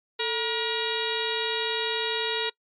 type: harmonic tone with a mistuned harmonic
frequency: 475.9 Hz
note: A#4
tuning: 36 cents sharp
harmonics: 1 / 2 / 3 / 4 / 5 / 6 / 7 / 8 / 9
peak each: -30 / -34 / -36 / -35 / -37 / -35 / -37 / -32 / -41 dBFS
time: 0.19-2.5 s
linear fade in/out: 10 ms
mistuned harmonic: 1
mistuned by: -120 cents
effects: noise-tail reverb RT60 0.1 s tail -23 dB re dry + MP3 48 kbps